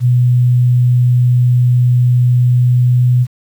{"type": "tone with pitch glide", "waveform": "sine", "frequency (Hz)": [123.47, 124.19], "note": ["B2", "B2"], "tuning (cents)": [0, 10], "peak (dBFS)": -7, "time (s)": [0, 3.27], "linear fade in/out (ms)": 50, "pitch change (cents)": 10, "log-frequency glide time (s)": [2.41, 3.12], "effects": ["7-bit"]}